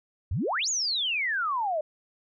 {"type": "exponential two-way sweep", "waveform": "sine", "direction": "up then down", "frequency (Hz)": [71.1, 7040, 589], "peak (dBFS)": -25, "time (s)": [0.31, 1.81], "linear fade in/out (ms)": 5, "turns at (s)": 0.69, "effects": []}